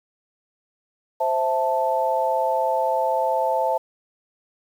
sine chord, A minor, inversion first, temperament equal, 523.3 / 659.3 / 880 Hz, C5 / E5 / A5, 0 / 0 / 0 cents, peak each -24 / -24 / -22 dBFS, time 1.2-3.78 s, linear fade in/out 10 ms, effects 8-bit

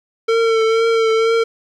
square tone with vibrato, 451.2 Hz, A4, 44 cents sharp, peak -13 dBFS, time 0.28-1.44 s, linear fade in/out 10 ms, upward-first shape triangle, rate 2.1 Hz, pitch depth 30 cents each way, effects low-pass 4000 Hz 12 dB/octave + 9-bit

